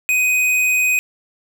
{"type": "tone with hard clipping", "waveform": "sine", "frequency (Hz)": 2502, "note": "D#7", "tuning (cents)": 9, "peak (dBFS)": -15, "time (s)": [0.09, 0.99], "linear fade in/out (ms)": 0, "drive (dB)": 13, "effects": []}